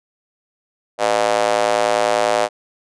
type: tone with high-pass filter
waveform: square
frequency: 55.1 Hz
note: A1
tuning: 3 cents sharp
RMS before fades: -17 dBFS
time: 0.98-2.49 s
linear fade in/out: 50 ms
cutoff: 610 Hz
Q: 3.2
effects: resampled to 22050 Hz